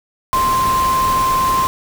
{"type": "tone in noise", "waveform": "sine", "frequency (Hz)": 1046.5, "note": "C6", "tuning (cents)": 0, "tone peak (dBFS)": -13, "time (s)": [0.33, 1.67], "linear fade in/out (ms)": 0, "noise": "pink", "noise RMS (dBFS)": -24, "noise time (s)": [0.33, 1.67], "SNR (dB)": 8, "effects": []}